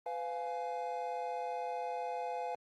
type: chord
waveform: triangle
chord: F diminished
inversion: second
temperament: just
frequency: 502.9 / 698.5 / 838.1 Hz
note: Cb5 / F5 / Ab5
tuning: +31 / 0 / +16 cents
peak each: -39 / -38 / -38 dBFS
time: 0.06-2.55 s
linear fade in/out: 2 ms
effects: Opus 24 kbps